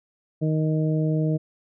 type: harmonic tone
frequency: 156 Hz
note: D#3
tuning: 5 cents sharp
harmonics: 1 / 2 / 3 / 4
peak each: -21 / -27 / -31 / -33 dBFS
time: 0.41-1.38 s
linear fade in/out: 20 ms
effects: none

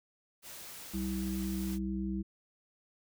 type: noise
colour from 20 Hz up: white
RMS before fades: -47 dBFS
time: 0.42-1.79 s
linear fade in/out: 50 ms
type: harmonic tone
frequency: 64.8 Hz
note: C2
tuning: 16 cents flat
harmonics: 1 / 3 / 5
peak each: -39 / -34 / -39 dBFS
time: 0.93-2.23 s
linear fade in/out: 20 ms
effects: none

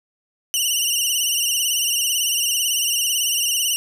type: tone with vibrato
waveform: 15% pulse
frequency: 2899 Hz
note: F#7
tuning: 36 cents flat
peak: -11 dBFS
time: 0.54-3.76 s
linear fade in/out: 0 ms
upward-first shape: sine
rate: 18 Hz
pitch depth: 82 cents each way
effects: none

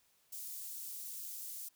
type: high-pass noise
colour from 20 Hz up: white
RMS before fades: -45 dBFS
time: 0.32-1.69 s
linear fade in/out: 10 ms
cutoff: 7300 Hz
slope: 12 dB/octave
effects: white hiss -72 dBFS RMS until 1.75 s

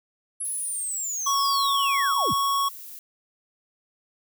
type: linear sweep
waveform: sine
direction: down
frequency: 10920 to 45.19 Hz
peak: -27 dBFS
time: 0.4-2.34 s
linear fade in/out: 10 ms
type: noise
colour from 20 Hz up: violet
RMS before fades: -41 dBFS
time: 0.45-2.99 s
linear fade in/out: 0 ms
type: tone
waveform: square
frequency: 1108.7 Hz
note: C#6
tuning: in tune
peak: -22 dBFS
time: 1.26-2.69 s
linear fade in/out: 10 ms
effects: none

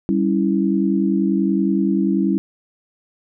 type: chord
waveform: sine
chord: C# diminished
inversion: second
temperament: equal with one note detuned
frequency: 196 / 277.2 / 327.7 Hz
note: G3 / C#4 / E4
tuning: 0 / 0 / -10 cents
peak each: -18 / -21 / -20 dBFS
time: 0.09-2.38 s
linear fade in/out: 0 ms
effects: none

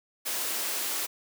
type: high-pass noise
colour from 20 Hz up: white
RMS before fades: -31 dBFS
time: 0.25-1.07 s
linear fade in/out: 20 ms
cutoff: 250 Hz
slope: 24 dB/octave
effects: none

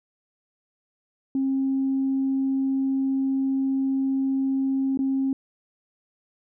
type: tone with dropouts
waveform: sine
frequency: 268.5 Hz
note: C4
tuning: 45 cents sharp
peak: -20 dBFS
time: 1.35-5.33 s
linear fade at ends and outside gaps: 2 ms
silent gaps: 4.974-4.99 s
effects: tanh soft clip ceiling -16 dBFS

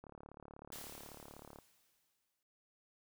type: click train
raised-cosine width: 1 ms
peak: -38 dBFS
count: 57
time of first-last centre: 0.04-1.587 s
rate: 36.2 Hz
type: noise with exponential decay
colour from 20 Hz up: white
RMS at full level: -48 dBFS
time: 0.72-2.43 s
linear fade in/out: 2 ms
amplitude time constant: 370 ms
effects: none

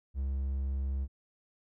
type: tone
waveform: triangle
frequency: 67.6 Hz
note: C#2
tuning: 43 cents flat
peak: -28 dBFS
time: 0.14-1.08 s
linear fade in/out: 50 ms
effects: none

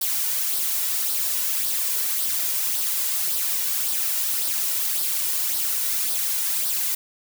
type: noise with flanger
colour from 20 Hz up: blue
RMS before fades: -24 dBFS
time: 0.01-6.95 s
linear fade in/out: 5 ms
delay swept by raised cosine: 0.21 to 2.11 ms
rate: 1.8 Hz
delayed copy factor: +0.5
effects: none

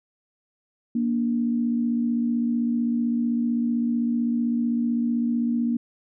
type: tone pair together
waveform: sine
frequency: 235.8 / 291.5 Hz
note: A#3 / D4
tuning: +20 / -13 cents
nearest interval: major third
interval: 367 cents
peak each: -21 / -30 dBFS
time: 0.95-5.77 s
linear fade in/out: 5 ms
effects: none

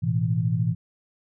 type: chord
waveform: sine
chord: A suspended second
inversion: none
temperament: equal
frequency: 110 / 123.47 / 164.81 Hz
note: A2 / B2 / E3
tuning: 0 / 0 / 0 cents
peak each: -25 dBFS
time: 0.02-0.75 s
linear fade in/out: 20 ms
effects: none

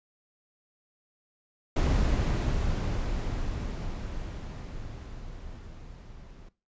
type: noise with level ramp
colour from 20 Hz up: brown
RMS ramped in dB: -23 to -48 dBFS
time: 1.76-6.49 s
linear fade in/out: 5 ms
effects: noise-tail reverb RT60 0.3 s tail -18 dB re dry + resampled to 16000 Hz

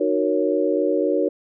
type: chord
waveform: sine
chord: D# minor seventh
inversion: none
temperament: equal with one note detuned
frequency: 306.5 / 370 / 466.2 / 554.4 Hz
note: D#4 / F#4 / A#4 / C#5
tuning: -26 / 0 / 0 / 0 cents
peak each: -23 dBFS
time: 0-1.29 s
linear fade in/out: 10 ms
effects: none

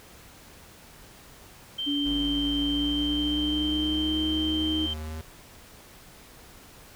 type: tone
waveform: sine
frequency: 3130 Hz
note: G7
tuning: 3 cents flat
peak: -28 dBFS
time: 1.78-4.94 s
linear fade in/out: 10 ms
type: tone with pitch glide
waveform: sine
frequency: 287.1 to 311.3 Hz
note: D4 to D#4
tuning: -39 to +1 cents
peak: -26 dBFS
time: 1.86-4.87 s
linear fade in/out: 20 ms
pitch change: +140 cents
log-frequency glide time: 2.63-4.17 s
type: linear sweep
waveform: square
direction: up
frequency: 51.9 to 79.4 Hz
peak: -34 dBFS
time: 2.06-5.21 s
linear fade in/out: 0 ms
effects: pink hiss -50 dBFS RMS until 6.95 s

